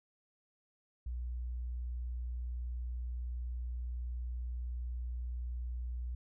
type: tone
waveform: sine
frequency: 60.7 Hz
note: B1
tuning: 29 cents flat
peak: -36 dBFS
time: 1.06-6.15 s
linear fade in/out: 5 ms
effects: none